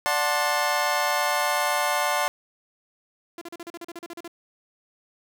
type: chord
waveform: 25% pulse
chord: D dominant seventh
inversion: none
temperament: just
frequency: 587.3 / 734.2 / 881 / 1057.2 Hz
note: D5 / F#5 / A5 / C6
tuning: 0 / -14 / +2 / +18 cents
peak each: -24 dBFS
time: 0.06-2.28 s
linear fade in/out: 0 ms
type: tone bursts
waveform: sawtooth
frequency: 341.3 Hz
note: F4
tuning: 40 cents flat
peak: -31 dBFS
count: 13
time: 3.38-4.278 s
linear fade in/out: 2 ms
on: 34 ms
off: 38 ms
effects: none